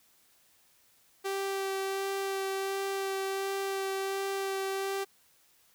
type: tone with vibrato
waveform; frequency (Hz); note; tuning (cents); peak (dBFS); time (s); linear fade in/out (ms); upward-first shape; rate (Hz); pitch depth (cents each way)
sawtooth; 389.2; G4; -12; -27; 1.24-5.05; 20; sine; 1.4; 11
effects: white hiss -65 dBFS RMS until 5.74 s